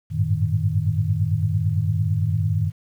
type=tone cluster; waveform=sine; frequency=93.6 / 102.6 / 111.4 / 154.2 Hz; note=F#2 / G#2 / A2 / D#3; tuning=+20 / -21 / +22 / -15 cents; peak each=-24 dBFS; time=0.1-2.72 s; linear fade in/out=50 ms; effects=9-bit